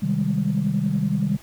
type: chord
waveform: sine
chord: Ab major seventh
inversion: first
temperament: equal with one note detuned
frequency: 130.81 / 155.56 / 197.02 / 207.7 Hz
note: C3 / Eb3 / G3 / Ab3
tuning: 0 / 0 / +9 / 0 cents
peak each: -27 / -24 / -22 / -27 dBFS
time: 0.02-1.37 s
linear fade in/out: 10 ms
effects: tanh soft clip ceiling -11 dBFS + pink hiss -48 dBFS RMS until 1.42 s